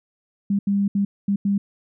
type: tone bursts at uneven times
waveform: sine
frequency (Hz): 200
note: G3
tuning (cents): +35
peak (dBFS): -17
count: 5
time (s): 0.5-0.59 / 0.67-0.88 / 0.95-1.05 / 1.28-1.36 / 1.45-1.58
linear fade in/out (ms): 5
effects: none